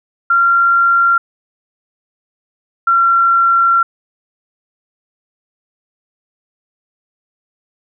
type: tone pair in turn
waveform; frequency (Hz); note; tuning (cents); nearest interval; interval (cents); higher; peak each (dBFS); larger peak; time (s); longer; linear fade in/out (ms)
sine; 1379 / 1366.3; F6 / F6; -22 / -38; unison; 16; first; -8; neither; 0.3-1.18 / 2.87-3.83; second; 5
effects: none